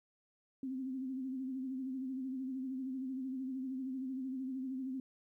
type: tone with vibrato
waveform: sine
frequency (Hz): 261.6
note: C4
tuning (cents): 0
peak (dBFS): -37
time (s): 0.63-5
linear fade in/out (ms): 2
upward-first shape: sine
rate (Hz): 13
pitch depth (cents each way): 54
effects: 13-bit